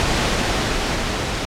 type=noise with level ramp; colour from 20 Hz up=pink; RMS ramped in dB=-18 to -24 dBFS; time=0-1.45 s; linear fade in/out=0 ms; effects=low-pass 6000 Hz 12 dB/octave + AAC 64 kbps